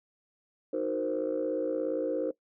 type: chord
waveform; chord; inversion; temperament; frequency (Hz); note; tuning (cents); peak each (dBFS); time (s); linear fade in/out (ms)
sine; C half-diminished seventh; first; equal; 311.1 / 370 / 466.2 / 523.3; Eb4 / Gb4 / Bb4 / C5; 0 / 0 / 0 / 0; -33 / -36 / -32 / -31; 0.73-2.31; 5
effects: noise-tail reverb RT60 0.1 s tail -19 dB re dry + tanh soft clip ceiling -21 dBFS